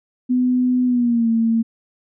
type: tone with pitch glide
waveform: sine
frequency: 250.8 to 227.3 Hz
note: B3 to A#3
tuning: +27 to -43 cents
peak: -14 dBFS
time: 0.29-1.63 s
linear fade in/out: 20 ms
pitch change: -170 cents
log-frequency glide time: 0.85-1.29 s
effects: none